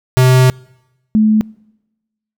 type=tone pair in turn; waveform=square / sine; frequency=128.4 / 215.9 Hz; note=C3 / A3; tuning=-32 / -33 cents; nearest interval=major sixth; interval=899 cents; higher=second; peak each=-7 dBFS; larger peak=neither; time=0.17-0.5 / 1.15-1.41 s; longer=first; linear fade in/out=0 ms; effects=noise-tail reverb RT60 1.0 s tail -26 dB re dry